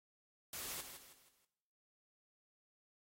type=noise with echo; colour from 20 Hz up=white; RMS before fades=-45 dBFS; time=0.53-0.81 s; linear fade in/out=2 ms; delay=160 ms; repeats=4; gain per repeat=-8 dB; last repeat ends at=1.45 s; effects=noise-tail reverb RT60 1.0 s tail -17 dB re dry + AAC 48 kbps